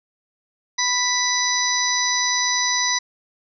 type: harmonic tone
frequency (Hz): 989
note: B5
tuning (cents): +2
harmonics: 1 / 2 / 4 / 5 / 6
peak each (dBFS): -26 / -24 / -25 / -26 / -23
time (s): 0.78-2.99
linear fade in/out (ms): 10
effects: none